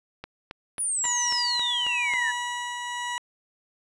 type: click train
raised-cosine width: 0.3 ms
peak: -20 dBFS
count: 8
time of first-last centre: 0.24-2.137 s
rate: 3.69 Hz
type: exponential sweep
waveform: sine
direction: down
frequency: 10050 to 1700 Hz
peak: -24 dBFS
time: 0.78-2.32 s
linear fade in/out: 20 ms
type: tone with tremolo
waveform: 20% pulse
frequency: 970 Hz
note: B5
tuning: 31 cents flat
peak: -22 dBFS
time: 1.04-3.18 s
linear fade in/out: 0 ms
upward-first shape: triangle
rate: 1 Hz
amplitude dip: 40%
effects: resampled to 24000 Hz